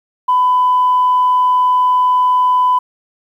sine tone, 1001 Hz, B5, 23 cents sharp, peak -8 dBFS, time 0.28-2.79 s, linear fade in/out 10 ms, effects tanh soft clip ceiling -5 dBFS + 8-bit

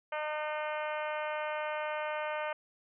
harmonic tone, 304 Hz, D#4, 40 cents flat, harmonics 2 / 3 / 4 / 5 / 6 / 7 / 8 / 9 / 10, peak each -36 / -39 / -42 / -42 / -47 / -45 / -47 / -52 / -52 dBFS, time 0.12-2.53 s, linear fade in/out 5 ms, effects none

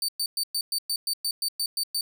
sawtooth tone bursts, 4579 Hz, D8, 45 cents flat, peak -22 dBFS, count 12, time 0.02-2.01 s, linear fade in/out 2 ms, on 65 ms, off 110 ms, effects none

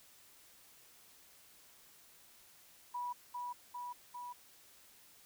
sine tone with echo, 977 Hz, B5, 19 cents flat, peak -37 dBFS, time 2.94-3.13 s, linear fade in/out 10 ms, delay 400 ms, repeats 3, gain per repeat -2 dB, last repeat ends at 4.33 s, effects white hiss -62 dBFS RMS until 5.25 s

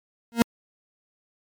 40% pulse tone with exponential growth, 233.1 Hz, A#3, in tune, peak -10 dBFS, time 0.32-0.42 s, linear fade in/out 0 ms, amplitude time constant 20 ms, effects MP3 96 kbps

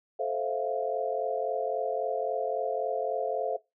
sine chord, F major seventh, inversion first, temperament just, 436.5 / 523.8 / 654.8 / 698.5 Hz, A4 / C5 / E5 / F5, -14 / +2 / -12 / 0 cents, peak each -33 dBFS, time 0.19-3.57 s, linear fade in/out 10 ms, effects noise-tail reverb RT60 0.2 s tail -20 dB re dry

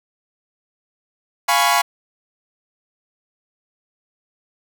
sawtooth chord, C# dominant seventh, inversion first, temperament equal, 698.5 / 830.6 / 987.8 / 1108.7 Hz, E#5 / G#5 / B5 / C#6, 0 / 0 / 0 / 0 cents, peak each -16 dBFS, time 1.48-1.82 s, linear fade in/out 10 ms, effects none

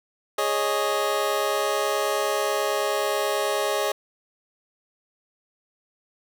25% pulse chord, Ab suspended fourth, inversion none, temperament just, 415.3 / 553.7 / 623 Hz, Ab4 / Db5 / Eb5, 0 / -2 / +2 cents, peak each -23 dBFS, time 0.38-3.92 s, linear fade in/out 5 ms, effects none

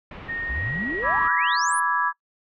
pink low-pass noise, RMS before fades -39 dBFS, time 0.11-1.28 s, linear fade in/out 2 ms, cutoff 2800 Hz, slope 24 dB/octave
sine tone with pitch glide, 1851 to 1907.4 Hz, A#6 to A#6, -13 to +39 cents, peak -27 dBFS, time 0.28-1.57 s, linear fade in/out 20 ms, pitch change +52 cents, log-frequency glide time 0.45-0.83 s
sine exponential sweep, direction up, 55 to 11350 Hz, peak -28 dBFS, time 0.49-1.8 s, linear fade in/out 5 ms
sine chord, E dominant seventh, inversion second, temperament equal with one note detuned, 987.8 / 1161.8 / 1318.5 / 1661.2 Hz, B5 / D6 / E6 / G#6, 0 / -19 / 0 / 0 cents, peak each -25 / -25 / -30 / -24 dBFS, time 1.02-2.13 s, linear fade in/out 50 ms
effects noise-tail reverb RT60 0.1 s tail -22 dB re dry

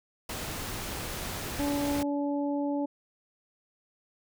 pink noise, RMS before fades -36 dBFS, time 0.29-2.03 s, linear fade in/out 5 ms
harmonic tone, 286.3 Hz, D4, 44 cents flat, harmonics 1 / 2 / 3, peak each -28 / -34 / -38 dBFS, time 1.59-2.86 s, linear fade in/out 10 ms
effects none

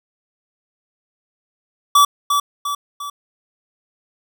square tone with echo, 1152 Hz, D6, 34 cents flat, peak -9 dBFS, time 1.95-2.05 s, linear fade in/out 5 ms, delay 350 ms, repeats 3, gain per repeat -6 dB, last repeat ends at 3.1 s, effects none

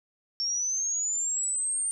sine linear sweep, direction up, 5440 to 8870 Hz, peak -26 dBFS, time 0.4-1.91 s, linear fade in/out 0 ms, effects none

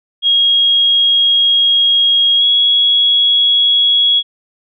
sine tone with pitch glide, 3278 to 3337 Hz, G#7 to G#7, -23 to +8 cents, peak -8 dBFS, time 0.22-4.23 s, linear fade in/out 50 ms, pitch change +31 cents, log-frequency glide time 2.38-2.43 s, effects none

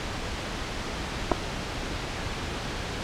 clicks, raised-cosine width 1 ms, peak -7 dBFS, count 2, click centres 1.316 / 1.319 s, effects pink hiss -32 dBFS RMS until 3.03 s + low-pass 5000 Hz 12 dB/octave

